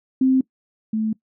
sine tone pair in turn, 261.6 / 218.5 Hz, C4 / A3, 0 / -12 cents, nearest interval minor third, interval 312 cents, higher first, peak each -13 / -19 dBFS, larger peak first, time 0.21-0.41 / 0.93-1.13 s, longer neither, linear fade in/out 5 ms, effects noise-tail reverb RT60 0.1 s tail -21 dB re dry

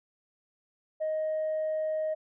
sine tone, 625 Hz, D#5, 8 cents sharp, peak -26 dBFS, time 1-2.15 s, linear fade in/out 20 ms, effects tanh soft clip ceiling -25 dBFS

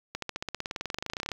accelerating click train, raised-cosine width 0.2 ms, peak -15 dBFS, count 26, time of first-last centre 0.15-1.317 s, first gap 73 ms, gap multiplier 0.96, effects low-pass 7000 Hz 12 dB/octave + 7-bit

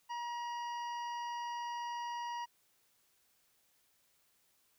harmonic tone, 953 Hz, A#5, 38 cents sharp, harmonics 1 / 2 / 3 / 5 / 6, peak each -38 / -50 / -52 / -57 / -58 dBFS, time 0.09-2.46 s, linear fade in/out 20 ms, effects white hiss -73 dBFS RMS until 4.78 s

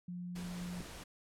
sine tone, 177.4 Hz, F3, 27 cents sharp, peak -40 dBFS, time 0.08-0.82 s, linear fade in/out 5 ms
pink noise, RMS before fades -49 dBFS, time 0.35-1.04 s, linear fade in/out 10 ms
click, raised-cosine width 3 ms, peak -32 dBFS, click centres 0.805 s
effects low-pass 11000 Hz 12 dB/octave

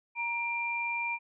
sine tone pair together, 942 / 2378 Hz, A#5 / D7, +18 / +21 cents, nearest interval octave + major third, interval 1603 cents, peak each -35 / -31 dBFS, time 0.15-1.19 s, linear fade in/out 50 ms, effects none

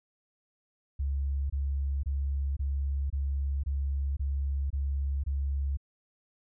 sine tone bursts, 69.3 Hz, C#2, in tune, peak -27 dBFS, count 9, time 0.99-5.772 s, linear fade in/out 10 ms, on 510 ms, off 24 ms, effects none

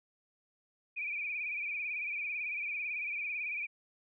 sine tone with vibrato, 2394 Hz, D7, 33 cents sharp, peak -34 dBFS, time 0.96-3.67 s, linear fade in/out 20 ms, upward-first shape sine, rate 18 Hz, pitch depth 75 cents each way, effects none

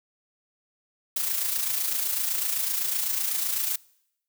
blue noise with amplitude modulation, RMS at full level -25 dBFS, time 1.16-3.76 s, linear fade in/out 5 ms, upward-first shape sine, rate 27.9 Hz, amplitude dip 50%, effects noise-tail reverb RT60 0.8 s tail -24 dB re dry

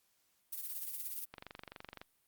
violet noise with tremolo, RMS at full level -39 dBFS, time 0.52-1.25 s, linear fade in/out 10 ms, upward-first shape sine, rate 17 Hz, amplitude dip 60%
click train, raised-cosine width 0.3 ms, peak -30 dBFS, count 17, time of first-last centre 1.34-2.015 s, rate 23.7 Hz
effects white hiss -75 dBFS RMS until 2.27 s + Opus 48 kbps

